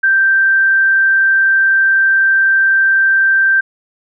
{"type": "tone", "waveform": "sine", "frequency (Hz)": 1568, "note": "G6", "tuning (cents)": 0, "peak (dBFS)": -8, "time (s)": [0.03, 3.61], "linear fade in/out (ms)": 10, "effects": []}